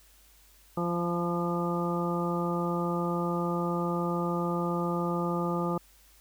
harmonic tone with a mistuned harmonic, 173 Hz, F3, 16 cents flat, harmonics 1 / 2 / 3 / 4 / 5 / 6 / 7, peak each -30 / -33 / -35 / -41 / -37 / -45 / -35 dBFS, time 0.77-5.78 s, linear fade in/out 5 ms, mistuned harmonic 6, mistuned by -39 cents, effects added 50 Hz sine -60 dBFS peak until 6.2 s + white hiss -60 dBFS RMS until 6.2 s

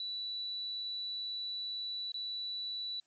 sine tone with dropouts, 3951 Hz, B7, in tune, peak -36 dBFS, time 0-3 s, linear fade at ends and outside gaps 2 ms, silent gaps 2.119-2.142 s, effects white hiss -75 dBFS RMS until 3.06 s + MP3 32 kbps

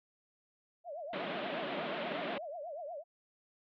sine tone with vibrato, 633 Hz, D#5, 30 cents sharp, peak -40 dBFS, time 0.84-3.04 s, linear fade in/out 50 ms, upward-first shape triangle, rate 8.3 Hz, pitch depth 250 cents each way
pink band-pass noise, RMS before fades -40 dBFS, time 1.13-2.38 s, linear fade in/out 2 ms, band 170 to 3600 Hz, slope 48 dB/octave
effects none

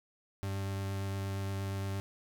40% pulse tone with vibrato, 97.8 Hz, G2, 4 cents flat, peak -33 dBFS, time 0.43-2 s, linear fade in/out 0 ms, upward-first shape triangle, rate 8.6 Hz, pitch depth 12 cents each way, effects none

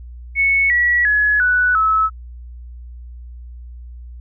sine tone with pitch steps, 2208 / 1933.3 / 1692.8 / 1482.2 / 1297.8 Hz, C#7 / B6 / G#6 / F#6 / E6, -7 / -37 / +33 / +3 / -27 cents, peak -12 dBFS, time 0.35-2.1 s, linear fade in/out 50 ms, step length 350 ms, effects added 60 Hz sine -32 dBFS peak until 4.2 s

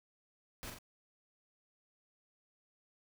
pink noise with echo, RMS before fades -45 dBFS, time 0.63-0.7 s, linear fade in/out 0 ms, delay 43 ms, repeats 2, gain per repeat -4 dB, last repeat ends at 0.786 s, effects none

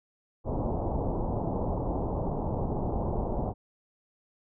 pink low-pass noise, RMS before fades -30 dBFS, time 0.44-3.54 s, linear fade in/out 50 ms, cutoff 930 Hz, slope 48 dB/octave, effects none

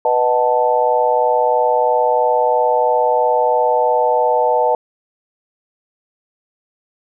sine chord, B dominant seventh, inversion none, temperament equal with one note detuned, 493.9 / 616.9 / 740 / 880 Hz, B4 / D#5 / F#5 / A5, 0 / -15 / 0 / 0 cents, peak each -17 / -18 / -20 / -16 dBFS, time 0.05-4.75 s, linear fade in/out 2 ms, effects none

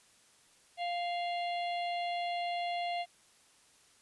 harmonic tone with a mistuned harmonic, 698.5 Hz, F5, in tune, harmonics 1 / 3 / 4 / 5 / 6, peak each -33 / -43 / -45 / -47 / -49 dBFS, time 0.77-3.06 s, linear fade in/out 50 ms, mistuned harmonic 5, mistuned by -59 cents, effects white hiss -64 dBFS RMS until 4.01 s + resampled to 24000 Hz

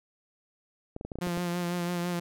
clicks, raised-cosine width 2 ms, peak -23 dBFS, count 8, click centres 0.964 / 1.011 / 1.05 / 1.118 / 1.156 / 1.187 / 1.271 / 1.374 s
sawtooth tone with vibrato, 175.1 Hz, F3, 5 cents sharp, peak -25 dBFS, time 1.21-2.2 s, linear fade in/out 10 ms, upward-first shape sine, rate 6 Hz, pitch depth 27 cents each way
effects none

